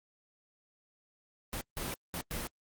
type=noise bursts at uneven times; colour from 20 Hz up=pink; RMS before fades=-37 dBFS; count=4; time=1.53-1.61 / 1.77-1.94 / 2.14-2.21 / 2.31-2.47 s; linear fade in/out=0 ms; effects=Opus 24 kbps